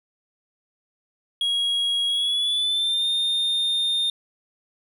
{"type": "tone with pitch glide", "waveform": "triangle", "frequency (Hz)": [3300, 3640], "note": ["G#7", "A#7"], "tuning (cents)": [-12, -42], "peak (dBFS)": -19, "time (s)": [1.41, 4.1], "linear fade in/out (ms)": 2, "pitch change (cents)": 170, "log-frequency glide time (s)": [2.07, 3.07], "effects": []}